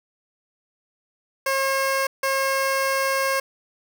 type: tone bursts at uneven times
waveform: 15% pulse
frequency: 539 Hz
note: C#5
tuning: 49 cents flat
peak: -14 dBFS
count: 2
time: 1.46-2.07 / 2.23-3.4 s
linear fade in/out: 5 ms
effects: none